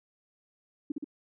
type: tone with echo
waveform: sine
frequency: 291.3 Hz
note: D4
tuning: 14 cents flat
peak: -28 dBFS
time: 0.9-0.92 s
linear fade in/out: 5 ms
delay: 62 ms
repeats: 2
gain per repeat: -2 dB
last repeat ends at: 1.044 s
effects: none